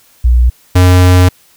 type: tone pair in turn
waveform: sine / square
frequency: 60.5 / 90.65 Hz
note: B1 / F#2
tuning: -35 / -35 cents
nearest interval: perfect fifth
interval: 700 cents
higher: second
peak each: -4 dBFS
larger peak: neither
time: 0.24-0.5 / 0.75-1.29 s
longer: second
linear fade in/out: 10 ms
effects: white hiss -47 dBFS RMS until 1.56 s